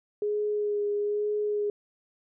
sine tone with vibrato, 415.3 Hz, G#4, in tune, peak -25 dBFS, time 0.22-1.7 s, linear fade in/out 2 ms, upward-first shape sine, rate 1.1 Hz, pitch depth 17 cents each way, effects none

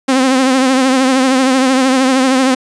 sawtooth tone with vibrato, 261.6 Hz, C4, in tune, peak -5 dBFS, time 0.08-2.55 s, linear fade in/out 10 ms, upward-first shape triangle, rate 13 Hz, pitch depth 68 cents each way, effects resampled to 22050 Hz

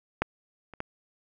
clicks, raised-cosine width 0.5 ms, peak -9 / -29 / -17 dBFS, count 3, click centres 0.22 / 0.737 / 0.804 s, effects none

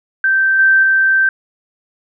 sine tone with level steps, 1559 Hz, G6, 10 cents flat, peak -10 / -7 / -9 dBFS, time 0.24-1.29 s, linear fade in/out 2 ms, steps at 0.59 / 0.83 s, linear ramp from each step 2 ms, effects none

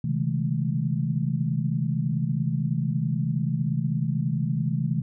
sine tone cluster, 131.2 / 143.5 / 160.3 / 199.7 / 215.7 Hz, C3 / D3 / E3 / G3 / A3, +5 / -40 / -48 / +32 / -34 cents, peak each -27 / -34 / -26 / -35 / -31 dBFS, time 0.04-5.02 s, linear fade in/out 5 ms, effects none

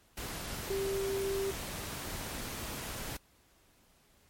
sine tone in noise, 391.2 Hz, G4, 4 cents flat, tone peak -31 dBFS, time 0.7-1.51 s, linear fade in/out 5 ms, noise pink, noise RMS -40 dBFS, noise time 0.17-3.17 s, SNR +6 dB, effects pink hiss -66 dBFS RMS until 4.29 s + MP3 64 kbps

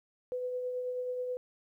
sine tone with tremolo, 500 Hz, B4, 21 cents sharp, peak -31 dBFS, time 0.32-1.37 s, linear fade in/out 0 ms, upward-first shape triangle, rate 9.3 Hz, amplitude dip 35%, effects 12-bit

